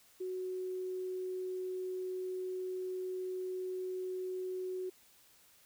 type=tone; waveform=sine; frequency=370 Hz; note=F#4; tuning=in tune; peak=-36 dBFS; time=0.2-4.9 s; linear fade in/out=10 ms; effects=white hiss -64 dBFS RMS until 5.65 s